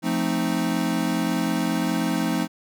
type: chord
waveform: square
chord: F dominant seventh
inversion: none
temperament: equal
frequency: 174.61 / 220 / 261.6 / 311.1 Hz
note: F3 / A3 / C4 / Eb4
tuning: 0 / 0 / 0 / 0 cents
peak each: -28 dBFS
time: 0.02-2.48 s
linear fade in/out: 50 ms
effects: none